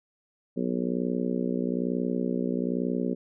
harmonic tone, 61.1 Hz, B1, 18 cents flat, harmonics 3 / 4 / 5 / 6 / 7 / 8 / 9, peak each -31 / -29 / -36 / -34 / -34 / -40 / -39 dBFS, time 0.56-3.15 s, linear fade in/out 20 ms, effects none

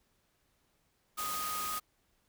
sine tone in noise, 1244.5 Hz, D#6, in tune, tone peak -36 dBFS, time 1.17-1.8 s, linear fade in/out 20 ms, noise white, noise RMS -39 dBFS, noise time 1.17-1.8 s, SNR 0 dB, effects pink hiss -74 dBFS RMS until 2.28 s

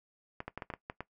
clicks, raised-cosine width 0.5 ms, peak -23 dBFS, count 8, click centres 0.404 / 0.48 / 0.576 / 0.622 / 0.702 / 0.738 / 0.899 / 1.006 s, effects noise-tail reverb RT60 0.1 s tail -17 dB re dry

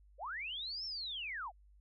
sine linear two-way sweep, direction up then down, 466.9 to 5450 to 629 Hz, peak -39 dBFS, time 0.18-1.52 s, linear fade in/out 50 ms, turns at 0.85 s, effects added 50 Hz sine -60 dBFS peak until 1.8 s

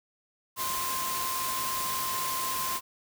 sine tone in noise, 1046.5 Hz, C6, in tune, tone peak -32 dBFS, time 0.56-2.81 s, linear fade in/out 50 ms, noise white, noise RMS -33 dBFS, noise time 0.56-2.81 s, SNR -2 dB, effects none

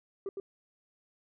sine tone with echo, 392.4 Hz, G4, 2 cents sharp, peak -30 dBFS, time 0.26-0.29 s, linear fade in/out 2 ms, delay 110 ms, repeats 1, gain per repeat -4 dB, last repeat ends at 0.4 s, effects tanh soft clip ceiling -32 dBFS

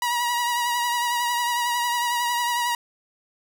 sawtooth tone with vibrato, 961 Hz, B5, 48 cents flat, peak -18 dBFS, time 0.02-2.75 s, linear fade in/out 2 ms, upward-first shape triangle, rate 11 Hz, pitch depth 37 cents each way, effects none

